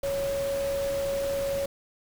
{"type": "tone in noise", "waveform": "sine", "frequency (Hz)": 555, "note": "C#5", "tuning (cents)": 2, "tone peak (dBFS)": -26, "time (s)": [0.03, 1.66], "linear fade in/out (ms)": 5, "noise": "pink", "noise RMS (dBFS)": -38, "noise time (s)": [0.03, 1.66], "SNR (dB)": 9, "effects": []}